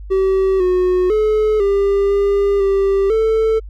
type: tone with pitch steps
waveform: triangle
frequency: 383.1 / 365 / 429.3 / 398.3 / 401.1 / 392.4 / 442.9 Hz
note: G4 / F#4 / A4 / G4 / G4 / G4 / A4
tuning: -40 / -24 / -43 / +28 / +40 / +2 / +11 cents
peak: -10 dBFS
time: 0.1-3.6 s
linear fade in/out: 20 ms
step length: 500 ms
effects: added 50 Hz sine -29 dBFS peak until 3.69 s